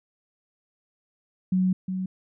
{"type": "tone pair in turn", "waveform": "sine", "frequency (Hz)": [185.4, 186.8], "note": ["F#3", "F#3"], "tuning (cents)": [4, 17], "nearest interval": "unison", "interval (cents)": 13, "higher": "second", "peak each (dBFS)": [-19, -26], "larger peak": "first", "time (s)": [[1.52, 1.73], [1.88, 2.06]], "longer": "first", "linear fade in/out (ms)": 5, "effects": []}